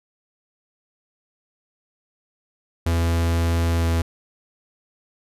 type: tone with pitch glide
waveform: 45% pulse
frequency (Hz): 83.9 to 83.22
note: E2 to E2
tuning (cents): +31 to +17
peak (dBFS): -18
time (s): 2.86-4.02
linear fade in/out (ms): 5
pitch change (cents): -14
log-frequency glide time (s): 3.77-3.84
effects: resampled to 32000 Hz